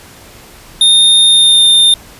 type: tone with pitch glide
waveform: square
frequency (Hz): 3654 to 3622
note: A#7 to A7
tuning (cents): -35 to +49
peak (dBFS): -5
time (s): 0.81-1.94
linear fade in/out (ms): 2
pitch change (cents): -16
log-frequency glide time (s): 1.25-1.68
effects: pink hiss -37 dBFS RMS until 2.19 s + resampled to 32000 Hz